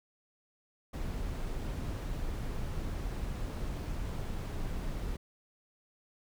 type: noise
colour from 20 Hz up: brown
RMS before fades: -36 dBFS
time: 0.93-5.17 s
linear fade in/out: 10 ms
effects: none